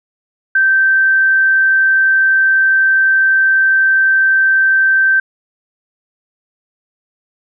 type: tone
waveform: sine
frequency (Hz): 1557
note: G6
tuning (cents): -12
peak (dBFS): -8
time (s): 0.55-5.2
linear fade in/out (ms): 5
effects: none